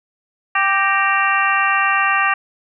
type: harmonic tone with a mistuned harmonic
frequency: 392 Hz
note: G4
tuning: in tune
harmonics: 2 / 3 / 4 / 5 / 6 / 7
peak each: -22 / -18 / -21 / -20 / -24 / -22 dBFS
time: 0.55-2.34 s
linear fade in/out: 5 ms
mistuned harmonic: 5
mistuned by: -80 cents
effects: none